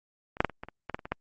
clicks, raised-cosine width 0.5 ms, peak -28 / -6 / -9 / -25 / -22 / -27 / -20 / -15 / -28 / -23 / -13 dBFS, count 11, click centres 0.369 / 0.405 / 0.447 / 0.497 / 0.635 / 0.686 / 0.897 / 0.945 / 0.992 / 1.055 / 1.12 s, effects Opus 48 kbps

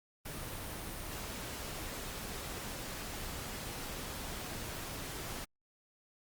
pink noise, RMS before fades -42 dBFS, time 0.25-5.45 s, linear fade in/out 10 ms, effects Opus 32 kbps

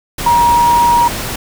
sine tone in noise, 949 Hz, A#5, 31 cents sharp, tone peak -7 dBFS, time 0.26-1.08 s, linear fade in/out 5 ms, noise pink, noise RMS -21 dBFS, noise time 0.18-1.36 s, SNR +11 dB, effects none

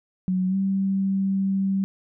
sine tone with pitch glide, 185 to 193.86 Hz, F#3 to G3, 0 to -19 cents, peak -20 dBFS, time 0.28-1.84 s, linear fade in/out 0 ms, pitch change +81 cents, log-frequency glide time 0.48-0.56 s, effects none

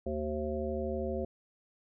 harmonic tone with a mistuned harmonic, 76 Hz, D#2, 40 cents flat, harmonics 1 / 3 / 5 / 7 / 9, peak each -38 / -38 / -37 / -37 / -41 dBFS, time 0.06-1.25 s, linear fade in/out 5 ms, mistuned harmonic 9, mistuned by -33 cents, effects none

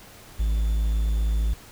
triangle tone with quantisation, 54.1 Hz, A1, 29 cents flat, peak -18 dBFS, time 0.39-1.54 s, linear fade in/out 10 ms, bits 8, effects pink hiss -47 dBFS RMS until 1.71 s

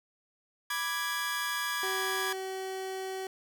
sawtooth chord, G# diminished, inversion first, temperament equal, 987.8 / 1174.7 / 1661.2 Hz, B5 / D6 / G#6, 0 / 0 / 0 cents, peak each -35 / -33 / -29 dBFS, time 0.7-2.33 s, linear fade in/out 5 ms
30% pulse tone, 380 Hz, F#4, 46 cents sharp, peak -32 dBFS, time 1.83-3.27 s, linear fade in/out 2 ms
effects none

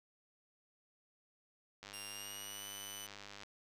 click train, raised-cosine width 0.2 ms, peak -32 dBFS, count 163, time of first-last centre 1.83-3.434 s, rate 101 Hz
15% pulse tone with pitch glide, 2794 to 2995 Hz, F7 to F#7, 0 to +20 cents, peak -39 dBFS, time 1.93-3.07 s, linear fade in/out 10 ms, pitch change +120 cents, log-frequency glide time 2.09-2.68 s
effects none

